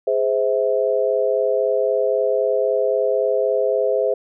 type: chord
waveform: sine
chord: Ab augmented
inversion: none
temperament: just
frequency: 415.3 / 519.1 / 648.9 Hz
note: Ab4 / C5 / E5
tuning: 0 / -14 / -27 cents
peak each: -21 / -19 / -22 dBFS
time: 0.07-4.14 s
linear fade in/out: 5 ms
effects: none